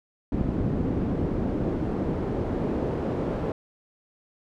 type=noise with band-pass filter sweep; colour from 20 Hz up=brown; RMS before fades=-27 dBFS; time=0.32-3.52 s; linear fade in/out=2 ms; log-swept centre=240 to 440 Hz; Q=0.99; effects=none